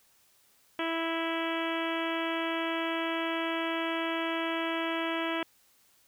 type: harmonic tone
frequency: 329.1 Hz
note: E4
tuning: 3 cents flat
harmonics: 1 / 2 / 3 / 4 / 5 / 6 / 7 / 8 / 9 / 10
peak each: -33 / -36 / -38 / -39 / -40 / -41 / -41 / -42 / -43 / -43 dBFS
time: 0.79-5.43 s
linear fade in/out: 2 ms
effects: white hiss -65 dBFS RMS until 6.07 s